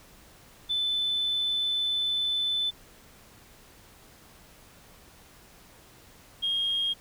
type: tone pair in turn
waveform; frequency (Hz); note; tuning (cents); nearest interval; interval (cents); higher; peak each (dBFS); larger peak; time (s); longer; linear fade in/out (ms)
sine; 3513 / 3246; A7 / G#7; -3 / -40; minor second; 137; first; -24; neither; 0.69-2.71 / 6.42-6.94; first; 20
effects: tanh soft clip ceiling -20 dBFS + pink hiss -54 dBFS RMS until 7 s